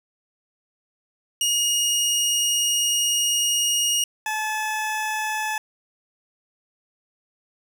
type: tone pair in turn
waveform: 20% pulse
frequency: 2866 / 862.5 Hz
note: F7 / A5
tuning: +44 / -35 cents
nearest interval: octave + major sixth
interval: 2079 cents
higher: first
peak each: -14 / -19 dBFS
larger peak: first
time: 1.41-4.04 / 4.26-5.58 s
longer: first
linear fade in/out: 2 ms
effects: none